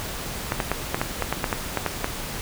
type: clicks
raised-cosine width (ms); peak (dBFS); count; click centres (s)
0.5; -7; 12; 0.521 / 0.602 / 0.716 / 0.945 / 1.015 / 1.223 / 1.326 / 1.442 / 1.528 / 1.773 / 1.863 / 2.044
effects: pink hiss -32 dBFS RMS until 2.41 s